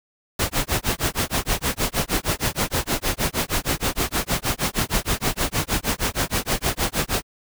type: noise with tremolo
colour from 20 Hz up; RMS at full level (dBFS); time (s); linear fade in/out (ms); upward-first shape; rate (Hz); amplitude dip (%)
pink; -20; 0.39-7.23; 5; sine; 6.4; 100
effects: none